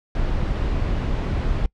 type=noise; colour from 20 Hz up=brown; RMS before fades=-22 dBFS; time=0.15-1.66 s; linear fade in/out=2 ms; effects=noise-tail reverb RT60 0.1 s tail -24 dB re dry + low-pass 4000 Hz 12 dB/octave